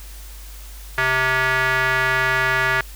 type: tone with band-pass filter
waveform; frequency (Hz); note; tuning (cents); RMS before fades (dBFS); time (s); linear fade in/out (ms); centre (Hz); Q
square; 130; C3; -11; -19; 0.98-2.81; 0; 1700; 2.8
effects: added 50 Hz sine -35 dBFS peak until 2.95 s + white hiss -43 dBFS RMS until 2.95 s